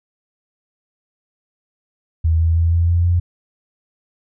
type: tone with pitch steps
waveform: sine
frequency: 81 / 82.23 / 83.47 / 84.73 / 86.02 / 87.32 Hz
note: E2 / E2 / E2 / E2 / F2 / F2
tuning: -30 / -4 / +22 / +48 / -26 / 0 cents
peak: -12 dBFS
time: 2.24-3.2 s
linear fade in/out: 10 ms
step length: 160 ms
effects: none